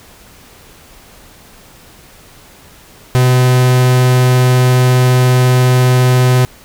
45% pulse tone with vibrato, 126.5 Hz, B2, 42 cents sharp, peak -7 dBFS, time 3.15-6.45 s, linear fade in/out 0 ms, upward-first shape triangle, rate 20 Hz, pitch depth 15 cents each way, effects pink hiss -41 dBFS RMS until 6.64 s

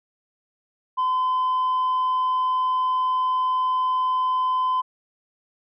sine tone, 1021 Hz, C6, 43 cents flat, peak -17 dBFS, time 0.97-4.82 s, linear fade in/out 20 ms, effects tanh soft clip ceiling -18 dBFS

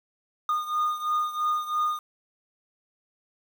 triangle beating tone pair, 1223 / 1226 Hz, D#6 / D#6, -30 / -26 cents, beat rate 3 Hz, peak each -24 / -28 dBFS, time 0.49-1.99 s, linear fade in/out 2 ms, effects 8-bit

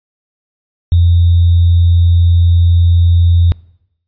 sine tone with sample-and-hold, 86 Hz, F2, 26 cents flat, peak -5 dBFS, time 0.92-3.52 s, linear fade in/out 0 ms, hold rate 3675 Hz, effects noise-tail reverb RT60 0.8 s tail -24 dB re dry + resampled to 11025 Hz

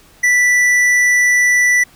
sine tone with tanh clipping, 1971 Hz, B6, 4 cents flat, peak -11 dBFS, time 0.23-1.84 s, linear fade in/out 10 ms, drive 11 dB, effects pink hiss -47 dBFS RMS until 1.95 s

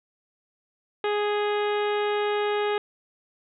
harmonic tone with a mistuned harmonic, 415.3 Hz, G#4, in tune, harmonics 1 / 2 / 3 / 4 / 5 / 6 / 7 / 8 / 9, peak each -24 / -30 / -34 / -36 / -38 / -40 / -41 / -42 / -43 dBFS, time 1.04-2.78 s, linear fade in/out 2 ms, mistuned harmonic 8, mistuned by -16 cents, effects none

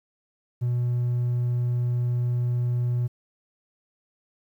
triangle tone, 121.9 Hz, B2, 22 cents flat, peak -19 dBFS, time 0.61-3.08 s, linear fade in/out 20 ms, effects tanh soft clip ceiling -16 dBFS + 10-bit

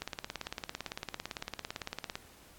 click train, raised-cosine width 0.2 ms, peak -19 dBFS, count 39, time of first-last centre 0.02-2.155 s, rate 17.8 Hz, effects pink hiss -58 dBFS RMS until 2.58 s + AAC 64 kbps

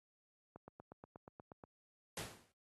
click train, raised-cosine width 1 ms, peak -38 dBFS, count 10, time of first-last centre 0.56-1.638 s, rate 8.35 Hz
pink noise with exponential decay, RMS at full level -40 dBFS, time 2.17-2.52 s, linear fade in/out 1 ms, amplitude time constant 75 ms
effects high-pass 80 Hz 12 dB/octave + AAC 32 kbps

